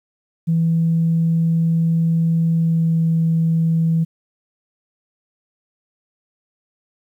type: tone with pitch glide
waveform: sine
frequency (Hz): 164.81 to 163.58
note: E3 to E3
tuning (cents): 0 to -13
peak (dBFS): -13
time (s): 0.47-4.05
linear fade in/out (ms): 20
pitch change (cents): -13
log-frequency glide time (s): 2.54-2.98
effects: tanh soft clip ceiling -9 dBFS + 9-bit